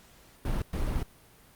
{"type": "noise bursts at uneven times", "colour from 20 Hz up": "brown", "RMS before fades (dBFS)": -29, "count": 2, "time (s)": [[0.45, 0.62], [0.73, 1.03]], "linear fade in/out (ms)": 2, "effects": ["pink hiss -57 dBFS RMS until 1.55 s", "Opus 48 kbps"]}